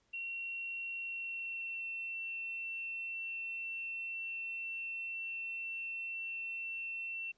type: tone with pitch glide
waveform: sine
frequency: 2732 to 2699 Hz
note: F7 to E7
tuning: -39 to +40 cents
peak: -38 dBFS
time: 0.13-7.32 s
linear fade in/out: 10 ms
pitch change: -21 cents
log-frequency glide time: 0.98-1.93 s
effects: pink hiss -75 dBFS RMS until 7.37 s + resampled to 16000 Hz